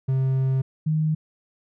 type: tone pair in turn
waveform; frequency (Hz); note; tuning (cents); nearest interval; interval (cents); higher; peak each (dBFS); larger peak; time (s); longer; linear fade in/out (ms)
triangle / sine; 132.4 / 155.74; C3 / D#3; +21 / +2; minor third; 281; second; -17 / -19; first; 0.08-0.62 / 0.86-1.15; first; 10
effects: none